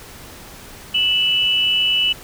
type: tone pair together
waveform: sine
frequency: 2637 / 2960 Hz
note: E7 / F#7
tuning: 0 / 0 cents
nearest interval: major second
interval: 200 cents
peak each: -22 / -15 dBFS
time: 0.94-2.13 s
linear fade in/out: 10 ms
effects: pink hiss -39 dBFS RMS until 2.23 s